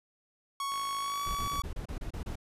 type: tone with pitch glide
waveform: 45% pulse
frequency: 1108.7 to 1135.3 Hz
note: C#6 to C#6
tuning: 0 to +41 cents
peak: -32 dBFS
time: 0.6-1.62 s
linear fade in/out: 2 ms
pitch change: +41 cents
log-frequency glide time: 0.97-1.23 s
type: click train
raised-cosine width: 0.3 ms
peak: -31 dBFS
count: 45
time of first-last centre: 0.72-1.557 s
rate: 52.6 Hz
type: noise bursts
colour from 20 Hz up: brown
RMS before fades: -37 dBFS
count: 9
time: 1.26-2.356 s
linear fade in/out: 5 ms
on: 96 ms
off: 29 ms
effects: resampled to 32000 Hz